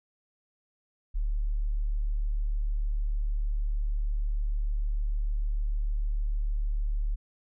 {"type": "tone", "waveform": "sine", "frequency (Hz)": 36.71, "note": "D1", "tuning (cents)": 0, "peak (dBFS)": -25, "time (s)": [1.14, 7.16], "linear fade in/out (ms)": 20, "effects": []}